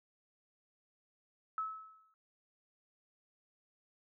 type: tone with exponential decay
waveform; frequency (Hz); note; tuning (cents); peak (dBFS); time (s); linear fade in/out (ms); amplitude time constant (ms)
sine; 1297; E6; -28; -32; 1.58-2.14; 1; 120
effects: none